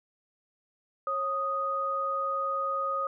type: tone pair together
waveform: sine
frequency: 545.5 / 1244.5 Hz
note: C#5 / D#6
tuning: -28 / 0 cents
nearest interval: octave + major second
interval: 1428 cents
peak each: -34 / -28 dBFS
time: 1.07-3.07 s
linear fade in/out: 2 ms
effects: none